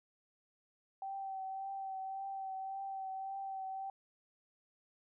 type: tone with vibrato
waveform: sine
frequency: 773 Hz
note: G5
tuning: 24 cents flat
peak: -39 dBFS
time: 1.02-3.9 s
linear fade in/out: 2 ms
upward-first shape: triangle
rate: 1.8 Hz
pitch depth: 25 cents each way
effects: none